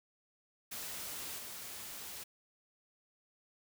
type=noise with level steps; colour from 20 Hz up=white; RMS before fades=-43 / -46 dBFS; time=0.71-2.24 s; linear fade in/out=10 ms; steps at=1.38 s; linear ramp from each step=5 ms; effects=none